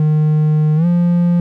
triangle tone with pitch glide, 153.2 to 173.96 Hz, D#3 to F3, -27 to -6 cents, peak -8 dBFS, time 0-1.4 s, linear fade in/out 2 ms, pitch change +221 cents, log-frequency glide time 0.76-0.86 s, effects none

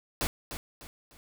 pink noise with echo, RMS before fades -29 dBFS, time 0.21-0.27 s, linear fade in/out 0 ms, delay 300 ms, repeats 3, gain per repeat -9 dB, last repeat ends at 1.17 s, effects none

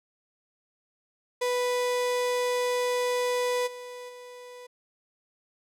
35% pulse tone with level steps, 493.9 Hz, B4, in tune, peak -23 / -37 / -41 dBFS, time 1.41-4.67 s, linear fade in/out 10 ms, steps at 3.66 / 4.08 s, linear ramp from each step 20 ms, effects low-pass 12000 Hz 12 dB/octave

